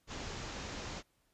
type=low-pass noise; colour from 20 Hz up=pink; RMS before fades=-43 dBFS; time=0.07-1.03 s; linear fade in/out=50 ms; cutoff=7300 Hz; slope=96 dB/octave; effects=pink hiss -75 dBFS RMS until 1.33 s + resampled to 32000 Hz